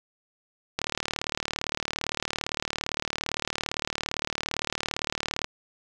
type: click train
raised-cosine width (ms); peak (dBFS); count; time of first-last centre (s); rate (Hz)
0.2; -10; 176; 0.79-5.444; 37.6
effects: none